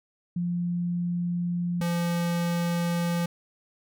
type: tone pair in turn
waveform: sine / square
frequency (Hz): 174.61 / 171.81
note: F3 / F3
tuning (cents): 0 / -28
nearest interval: unison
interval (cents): 28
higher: first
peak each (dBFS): -25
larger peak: neither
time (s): 0.36-1.81 / 1.81-3.26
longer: neither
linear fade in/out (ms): 5
effects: none